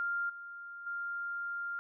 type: tone with level steps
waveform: sine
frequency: 1396.9 Hz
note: F6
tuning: in tune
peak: -31 / -43 / -35 dBFS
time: 0-1.79 s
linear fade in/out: 0 ms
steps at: 0.29 / 0.86 s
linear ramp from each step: 10 ms
effects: none